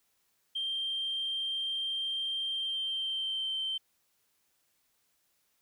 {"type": "tone with pitch glide", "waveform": "sine", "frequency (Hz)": [3167, 3113], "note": ["G7", "G7"], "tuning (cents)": [17, -13], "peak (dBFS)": -30, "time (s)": [0.55, 3.78], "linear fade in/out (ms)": 10, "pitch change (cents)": -30, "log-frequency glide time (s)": [2.48, 3.54], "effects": ["tanh soft clip ceiling -26 dBFS", "white hiss -74 dBFS RMS until 5.61 s"]}